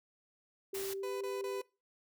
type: tone with pitch glide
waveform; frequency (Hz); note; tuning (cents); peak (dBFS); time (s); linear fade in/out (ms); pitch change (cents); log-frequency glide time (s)
sine; 390 to 394.1; G4 to G4; -9 to +9; -37; 0.73-1.61; 5; +18; 0.97-1.12
type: noise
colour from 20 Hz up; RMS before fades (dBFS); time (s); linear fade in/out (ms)
white; -43; 0.74-0.94; 10
type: tone bursts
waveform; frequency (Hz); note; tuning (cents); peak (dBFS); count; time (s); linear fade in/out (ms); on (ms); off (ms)
30% pulse; 499.1; B4; +18; -38; 3; 1.03-1.618; 5; 180; 24
effects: noise-tail reverb RT60 0.3 s tail -23 dB re dry